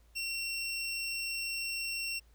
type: tone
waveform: 25% pulse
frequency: 2726 Hz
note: F7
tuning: 43 cents flat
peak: -30 dBFS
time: 0.15-2.2 s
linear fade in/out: 20 ms
effects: added 56 Hz sine -59 dBFS peak until 2.34 s + pink hiss -70 dBFS RMS until 2.34 s